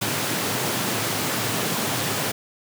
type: high-pass noise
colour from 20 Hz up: pink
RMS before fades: -25 dBFS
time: 0.01-2.32 s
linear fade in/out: 10 ms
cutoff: 100 Hz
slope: 96 dB/octave
effects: none